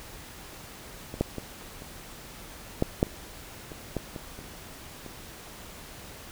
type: clicks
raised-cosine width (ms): 2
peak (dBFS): -23 / -10 / -20 / -29 / -9 / -7 / -30 / -25 / -15 / -22 / -28 / -28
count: 12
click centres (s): 1.141 / 1.21 / 1.383 / 1.821 / 2.824 / 3.029 / 3.068 / 3.718 / 3.967 / 4.162 / 4.39 / 5.063
effects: pink hiss -45 dBFS RMS until 6.31 s